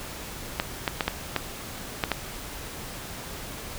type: clicks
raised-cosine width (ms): 0.3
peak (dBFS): -7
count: 7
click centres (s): 0.599 / 0.878 / 1.008 / 1.08 / 1.363 / 2.038 / 2.117
effects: pink hiss -38 dBFS RMS until 3.78 s